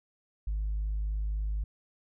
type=tone; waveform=sine; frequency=51.91 Hz; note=G#1; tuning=in tune; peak=-27 dBFS; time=0.47-1.64 s; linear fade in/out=5 ms; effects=tanh soft clip ceiling -26 dBFS